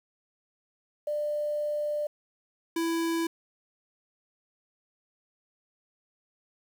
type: tone pair in turn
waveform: sine / square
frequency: 594 / 331.6 Hz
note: D5 / E4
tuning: +20 / +10 cents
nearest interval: minor seventh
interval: 1010 cents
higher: first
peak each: -27 dBFS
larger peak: neither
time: 1.07-2.07 / 2.76-3.27 s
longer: first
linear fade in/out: 5 ms
effects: 9-bit